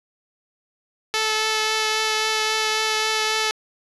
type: tone with vibrato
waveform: 5% pulse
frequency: 436 Hz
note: A4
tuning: 16 cents flat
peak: -8 dBFS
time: 1.14-3.51 s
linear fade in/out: 0 ms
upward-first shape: triangle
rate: 3.7 Hz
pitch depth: 12 cents each way
effects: resampled to 24000 Hz + 7-bit